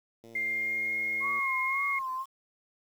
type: click train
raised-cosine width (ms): 2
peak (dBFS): -36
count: 133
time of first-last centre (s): 0.24-1.388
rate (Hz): 115
type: tone with pitch glide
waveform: sine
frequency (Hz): 2107 to 2146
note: C7 to C7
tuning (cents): +12 to +43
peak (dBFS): -28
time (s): 0.35-1.99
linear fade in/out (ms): 5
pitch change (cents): +31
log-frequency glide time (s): 0.47-0.97
type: tone with vibrato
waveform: sine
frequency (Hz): 1082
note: C#6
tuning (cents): -42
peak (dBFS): -31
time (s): 1.2-2.26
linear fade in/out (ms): 50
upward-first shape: sine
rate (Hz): 1.9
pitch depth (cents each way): 82
effects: high-pass 200 Hz 12 dB/octave + 9-bit